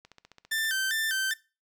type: click train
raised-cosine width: 0.2 ms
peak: -32 dBFS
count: 10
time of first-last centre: 0.05-0.65 s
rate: 15 Hz
type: tone with vibrato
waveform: sawtooth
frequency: 1661.2 Hz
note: G#6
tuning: in tune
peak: -23 dBFS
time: 0.51-1.34 s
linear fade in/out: 10 ms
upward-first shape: square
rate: 2.5 Hz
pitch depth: 120 cents each way
effects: noise-tail reverb RT60 0.3 s tail -21 dB re dry